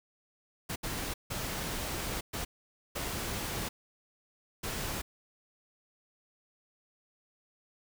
pink noise bursts at uneven times, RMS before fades -36 dBFS, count 6, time 0.69-0.76 / 0.83-1.14 / 1.3-2.21 / 2.33-2.45 / 2.95-3.69 / 4.63-5.02 s, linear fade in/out 10 ms, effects none

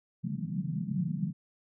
pink band-pass noise, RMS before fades -33 dBFS, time 0.23-1.33 s, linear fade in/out 20 ms, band 150 to 200 Hz, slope 48 dB/octave, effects none

